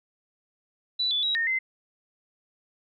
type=tone with pitch steps; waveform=sine; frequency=3963 / 3465 / 3851 / 1837 / 2066 Hz; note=B7 / A7 / B7 / A#6 / C7; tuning=+5 / -27 / -44 / -26 / -22 cents; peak=-23 dBFS; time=0.99-1.59 s; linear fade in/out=10 ms; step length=120 ms; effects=none